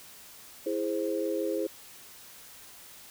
sine chord, E augmented, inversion none, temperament equal, 329.6 / 415.3 / 523.3 Hz, E4 / G#4 / B#4, 0 / 0 / 0 cents, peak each -32 dBFS, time 0.66-1.67 s, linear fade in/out 5 ms, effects white hiss -50 dBFS RMS until 3.1 s

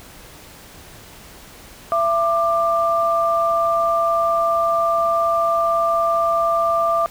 sine tone pair together, 671.2 / 1187 Hz, E5 / D6, +31 / +18 cents, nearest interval minor seventh, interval 987 cents, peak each -18 dBFS, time 1.92-7.06 s, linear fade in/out 0 ms, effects pink hiss -42 dBFS RMS until 7.1 s

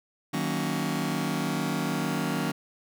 sawtooth chord, D# minor seventh, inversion none, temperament just, 155.56 / 186.68 / 233.3 / 280 Hz, D#3 / F#3 / A#3 / C#4, 0 / +16 / +2 / +18 cents, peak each -28 dBFS, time 0.33-2.52 s, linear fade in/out 10 ms, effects none

